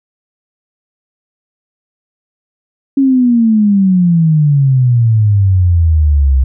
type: exponential sweep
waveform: sine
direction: down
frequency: 277.2 to 64.2 Hz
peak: -6 dBFS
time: 2.97-6.44 s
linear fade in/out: 5 ms
effects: none